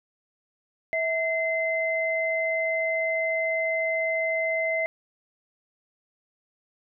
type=tone pair together; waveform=sine; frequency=650.1 / 2064 Hz; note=E5 / C7; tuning=-24 / -24 cents; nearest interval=octave + minor sixth; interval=2000 cents; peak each=-26 dBFS; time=0.93-4.86 s; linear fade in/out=0 ms; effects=none